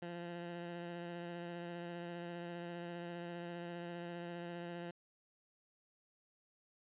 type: tone with vibrato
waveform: 15% pulse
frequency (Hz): 172.7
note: F3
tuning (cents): -19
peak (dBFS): -37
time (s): 0.02-4.91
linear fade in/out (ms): 5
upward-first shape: sine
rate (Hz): 15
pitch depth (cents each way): 17
effects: resampled to 8000 Hz